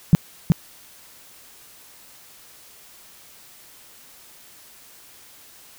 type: tone with echo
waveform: sine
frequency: 164.81 Hz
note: E3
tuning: in tune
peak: -6 dBFS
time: 0.13-0.15 s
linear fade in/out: 0 ms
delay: 370 ms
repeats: 1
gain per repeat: -4 dB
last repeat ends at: 0.52 s
effects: white hiss -48 dBFS RMS until 5.78 s